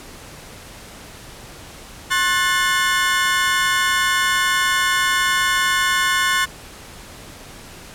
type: chord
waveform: 30% pulse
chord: F# diminished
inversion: second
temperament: equal with one note detuned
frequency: 1072.2 / 1480 / 1760 Hz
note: C6 / F#6 / A6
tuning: +42 / 0 / 0 cents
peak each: -18 dBFS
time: 2.1-6.46 s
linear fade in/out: 20 ms
effects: pink hiss -39 dBFS RMS until 7.94 s + low-pass 12000 Hz 12 dB/octave